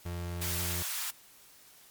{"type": "tone", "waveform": "35% pulse", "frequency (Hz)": 87, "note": "F2", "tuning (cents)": -6, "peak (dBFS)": -33, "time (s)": [0.05, 0.83], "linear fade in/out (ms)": 10}
{"type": "high-pass noise", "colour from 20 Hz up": "white", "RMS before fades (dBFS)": -35, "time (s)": [0.41, 1.11], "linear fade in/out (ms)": 10, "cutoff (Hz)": 860, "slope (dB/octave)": 24}
{"effects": ["white hiss -57 dBFS RMS until 1.9 s", "MP3 96 kbps"]}